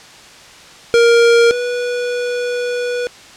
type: tone pair in turn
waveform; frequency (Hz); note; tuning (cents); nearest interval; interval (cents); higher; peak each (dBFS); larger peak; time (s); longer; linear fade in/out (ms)
square; 468.5 / 488.4; A#4 / B4; +9 / -19; minor second; 72; second; -8 / -18; first; 0.94-1.51 / 1.51-3.07; second; 0
effects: white hiss -39 dBFS RMS until 3.36 s + low-pass 6000 Hz 12 dB/octave